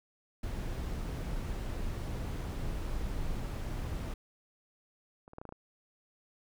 brown noise, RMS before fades -36 dBFS, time 0.43-4.14 s, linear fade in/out 5 ms
clicks, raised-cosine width 1 ms, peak -38 / -36 / -28 / -31 / -30 / -30 / -31 dBFS, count 7, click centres 5.279 / 5.334 / 5.384 / 5.415 / 5.453 / 5.491 / 5.524 s
effects none

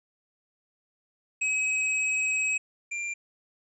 square tone pair in turn, 2547 / 2379 Hz, D#7 / D7, +40 / +22 cents, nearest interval minor second, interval 118 cents, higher first, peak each -25 / -31 dBFS, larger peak first, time 1.41-2.58 / 2.91-3.14 s, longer first, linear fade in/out 10 ms, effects resampled to 22050 Hz

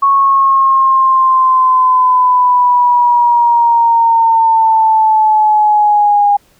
sine linear sweep, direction down, 1106 to 813 Hz, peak -6 dBFS, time 0.02-6.37 s, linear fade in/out 10 ms, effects pink hiss -51 dBFS RMS until 6.59 s

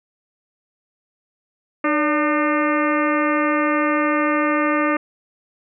harmonic tone with a mistuned harmonic, 302.2 Hz, D4, 50 cents sharp, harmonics 1 / 2 / 3 / 4 / 5 / 6 / 7 / 8 / 9, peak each -20 / -23 / -31 / -22 / -30 / -27 / -28 / -34 / -36 dBFS, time 1.84-4.97 s, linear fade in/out 5 ms, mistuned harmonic 2, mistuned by -69 cents, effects none

